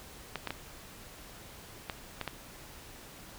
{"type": "clicks", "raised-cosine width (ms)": 0.3, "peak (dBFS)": -18, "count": 6, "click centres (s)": [0.357, 0.473, 0.506, 1.898, 2.213, 2.277], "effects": ["pink hiss -50 dBFS RMS until 3.38 s"]}